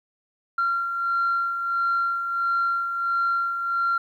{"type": "beating tone pair", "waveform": "sine", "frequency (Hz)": [1375, 1376.5], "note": ["F6", "F6"], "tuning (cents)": [-27, -25], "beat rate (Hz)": 1.5, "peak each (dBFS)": [-30, -21], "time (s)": [0.58, 3.98], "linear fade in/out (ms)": 5, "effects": ["tanh soft clip ceiling -16 dBFS", "10-bit"]}